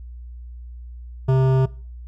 sine tone with hard clipping, 131.7 Hz, C3, 12 cents sharp, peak -16 dBFS, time 1.28-1.66 s, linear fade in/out 10 ms, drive 14 dB, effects noise-tail reverb RT60 0.4 s tail -21 dB re dry + added 60 Hz sine -34 dBFS peak until 2.07 s

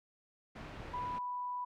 pink low-pass noise, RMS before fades -47 dBFS, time 0.55-1.19 s, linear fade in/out 10 ms, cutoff 2400 Hz, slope 12 dB/octave
sine tone, 987.8 Hz, B5, in tune, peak -36 dBFS, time 0.93-1.65 s, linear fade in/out 10 ms
effects none

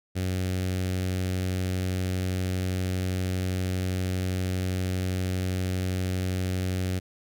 sawtooth tone with notch filter, 92.5 Hz, F#2, in tune, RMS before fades -28 dBFS, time 0.15-7 s, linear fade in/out 20 ms, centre 1000 Hz, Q 0.96, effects none

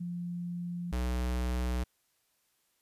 sine / square tone pair in turn, 174.61 / 61.73 Hz, F3 / B1, 0 / 0 cents, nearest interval octave + tritone, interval 1800 cents, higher first, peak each -34 / -30 dBFS, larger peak second, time 0-0.92 / 0.92-1.84 s, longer neither, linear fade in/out 10 ms, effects white hiss -74 dBFS RMS until 2.81 s + resampled to 32000 Hz

